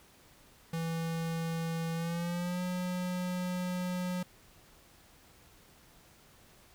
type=tone with pitch glide; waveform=square; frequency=164.81 to 180.77 Hz; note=E3 to F#3; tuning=0 to -40 cents; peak=-33 dBFS; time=0.73-4.23 s; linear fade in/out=5 ms; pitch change=+160 cents; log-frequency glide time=1.94-2.62 s; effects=pink hiss -60 dBFS RMS until 6.74 s

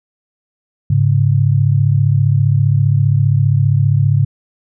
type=tone pair together; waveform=sine; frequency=104.8 / 139.89 Hz; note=G#2 / C#3; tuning=+16 / +16 cents; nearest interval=perfect fourth; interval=500 cents; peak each=-12 dBFS; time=0.9-4.25 s; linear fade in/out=5 ms; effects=none

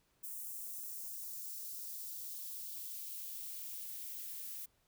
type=noise with high-pass filter sweep; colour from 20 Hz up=violet; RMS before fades=-45 dBFS; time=0.23-4.66 s; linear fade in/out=10 ms; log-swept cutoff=8200 to 1600 Hz; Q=1.2; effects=pink hiss -75 dBFS RMS until 4.87 s

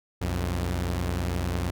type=tone pair together; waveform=sawtooth; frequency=62.86 / 88.9 Hz; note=B1 / F2; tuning=+31 / +31 cents; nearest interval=tritone; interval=600 cents; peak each=-26 / -24 dBFS; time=0.21-1.71 s; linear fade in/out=10 ms; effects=none

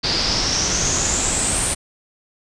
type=noise with low-pass filter sweep; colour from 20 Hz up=pink; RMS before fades=-20 dBFS; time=0.03-1.75 s; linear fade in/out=20 ms; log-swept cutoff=4600 to 9200 Hz; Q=8.3; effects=resampled to 22050 Hz

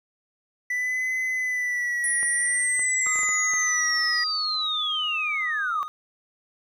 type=tone with vibrato; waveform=triangle; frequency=1975.5 Hz; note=B6; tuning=in tune; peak=-22 dBFS; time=0.7-4.24 s; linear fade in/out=5 ms; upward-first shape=sine; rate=0.51 Hz; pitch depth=48 cents each way
type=linear sweep; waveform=sine; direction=down; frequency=9930 to 1108.7 Hz; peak=-24 dBFS; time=2.04-5.83 s; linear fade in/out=0 ms
type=clicks; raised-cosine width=0.5 ms; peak=-24 dBFS; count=8; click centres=2.23 / 2.794 / 3.069 / 3.158 / 3.19 / 3.233 / 3.291 / 3.537 s
type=tone with pitch glide; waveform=triangle; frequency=1254 to 1238.9 Hz; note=D#6 to D#6; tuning=+13 to -8 cents; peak=-30 dBFS; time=3.06-5.88 s; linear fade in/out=0 ms; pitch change=-21 cents; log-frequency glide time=4.15-5.28 s
effects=none

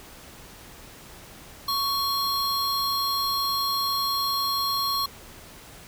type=tone pair together; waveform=square; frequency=1114 / 4210 Hz; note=C#6 / C8; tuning=+8 / +10 cents; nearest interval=octave + major seventh; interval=2302 cents; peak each=-27 dBFS; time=1.68-5.06 s; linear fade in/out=5 ms; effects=pink hiss -46 dBFS RMS until 5.87 s

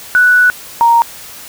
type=tone pair in turn; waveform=sine; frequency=1480 / 932.3 Hz; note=F#6 / A#5; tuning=0 / 0 cents; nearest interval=minor sixth; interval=800 cents; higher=first; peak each=-5 dBFS; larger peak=neither; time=0.15-0.5 / 0.81-1.02 s; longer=first; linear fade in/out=0 ms; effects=white hiss -32 dBFS RMS until 1.48 s

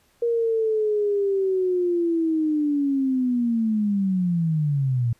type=linear sweep; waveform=sine; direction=down; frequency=473.2 to 114.5 Hz; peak=-19 dBFS; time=0.22-5.13 s; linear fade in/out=5 ms; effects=pink hiss -62 dBFS RMS until 5.19 s + resampled to 32000 Hz

